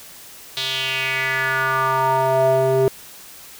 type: tone with band-pass filter sweep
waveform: square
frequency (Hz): 132.2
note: C3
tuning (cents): +18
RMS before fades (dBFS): -19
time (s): 0.57-2.88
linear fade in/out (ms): 0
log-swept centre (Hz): 3800 to 450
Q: 4
effects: white hiss -41 dBFS RMS until 3.59 s